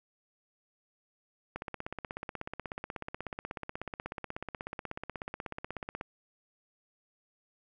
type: click train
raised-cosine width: 0.5 ms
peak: -22 dBFS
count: 74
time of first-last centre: 1.56-6.011 s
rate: 16.4 Hz
effects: none